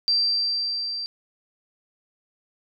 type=tone with level ramp; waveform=sine; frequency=4699 Hz; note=D8; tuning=in tune; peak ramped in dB=-17 to -28 dBFS; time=0.08-1.06 s; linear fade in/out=0 ms; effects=none